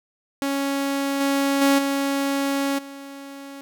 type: tone with level steps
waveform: sawtooth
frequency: 277.2 Hz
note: C#4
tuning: in tune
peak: -18 / -15 / -11 / -17 / -32 dBFS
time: 0.42-3.61 s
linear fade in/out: 0 ms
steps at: 1.2 / 1.61 / 1.78 / 2.78 s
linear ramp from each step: 10 ms
effects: none